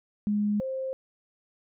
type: tone pair in turn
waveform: sine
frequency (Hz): 207.7 / 527.2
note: G#3 / C5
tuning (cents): 0 / +13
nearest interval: octave + major third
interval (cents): 1613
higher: second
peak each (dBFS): -23 / -29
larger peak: first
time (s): 0.27-0.6 / 0.6-0.93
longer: neither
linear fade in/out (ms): 0
effects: none